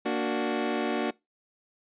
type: chord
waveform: 25% pulse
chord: Bb augmented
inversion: none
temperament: equal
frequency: 233.1 / 293.7 / 370 Hz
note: Bb3 / D4 / F#4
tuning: 0 / 0 / 0 cents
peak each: -27 dBFS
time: 0.05-1.11 s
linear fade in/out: 10 ms
effects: noise-tail reverb RT60 0.2 s tail -23 dB re dry + resampled to 8000 Hz